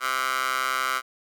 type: tone with high-pass filter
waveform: 15% pulse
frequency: 130.81 Hz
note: C3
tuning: in tune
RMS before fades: -26 dBFS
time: 0-1.02 s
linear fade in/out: 50 ms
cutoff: 1300 Hz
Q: 2.7
effects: none